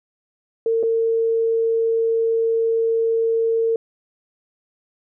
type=tone with dropouts; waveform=sine; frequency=454.4 Hz; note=A#4; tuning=44 cents flat; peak=-16 dBFS; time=0.66-3.76 s; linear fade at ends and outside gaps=2 ms; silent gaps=0.829-0.834 s; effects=none